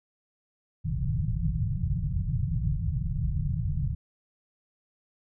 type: low-pass noise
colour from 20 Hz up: white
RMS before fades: -28 dBFS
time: 0.84-3.95 s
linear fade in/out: 10 ms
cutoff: 170 Hz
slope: 96 dB/octave
effects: none